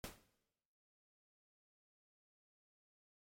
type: noise with exponential decay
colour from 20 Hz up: pink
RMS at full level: -44 dBFS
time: 0.04-0.26 s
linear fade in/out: 0 ms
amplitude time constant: 46 ms
effects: noise-tail reverb RT60 1.0 s tail -17 dB re dry + MP3 64 kbps